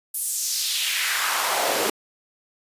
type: noise with high-pass filter sweep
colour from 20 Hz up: pink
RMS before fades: -24 dBFS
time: 0.14-1.9 s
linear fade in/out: 5 ms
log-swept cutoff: 11000 to 370 Hz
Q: 2
effects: resampled to 32000 Hz